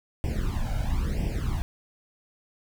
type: noise with flanger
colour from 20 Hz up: brown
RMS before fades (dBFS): -27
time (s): 0.24-1.62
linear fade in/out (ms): 0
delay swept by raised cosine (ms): 0.37 to 1.34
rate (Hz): 1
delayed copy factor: +0.95
effects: none